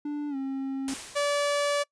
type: tone with pitch glide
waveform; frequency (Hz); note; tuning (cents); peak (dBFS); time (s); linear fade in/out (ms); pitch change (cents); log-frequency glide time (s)
triangle; 293.7 to 269.3; D4 to C#4; 0 to -50; -27; 0.05-0.94; 5; -150; 0.29-0.36
type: noise with exponential decay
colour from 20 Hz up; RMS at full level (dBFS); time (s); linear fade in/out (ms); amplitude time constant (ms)
white; -33; 0.88-1.76; 1; 190
type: tone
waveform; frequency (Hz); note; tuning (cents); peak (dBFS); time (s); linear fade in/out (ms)
sawtooth; 577; D5; -31; -20; 1.15-1.84; 20
effects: noise-tail reverb RT60 0.1 s tail -24 dB re dry + resampled to 22050 Hz